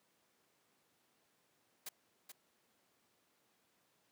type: noise with echo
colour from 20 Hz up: white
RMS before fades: -45 dBFS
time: 1.86-1.89 s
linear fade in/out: 5 ms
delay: 430 ms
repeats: 1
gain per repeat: -7 dB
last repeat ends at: 2.32 s
effects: pink hiss -75 dBFS RMS until 4.11 s + high-pass 200 Hz 12 dB/octave